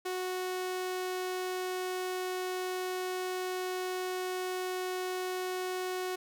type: tone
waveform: sawtooth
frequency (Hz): 368.2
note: F#4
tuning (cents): -8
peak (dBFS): -29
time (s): 0.05-6.16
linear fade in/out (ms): 10
effects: none